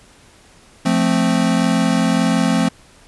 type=chord; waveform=square; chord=F major; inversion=none; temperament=equal; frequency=174.61 / 220 / 261.6 Hz; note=F3 / A3 / C4; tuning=0 / 0 / 0 cents; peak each=-19 dBFS; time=0.85-2.69 s; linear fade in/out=10 ms; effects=pink hiss -48 dBFS RMS until 3.07 s + resampled to 24000 Hz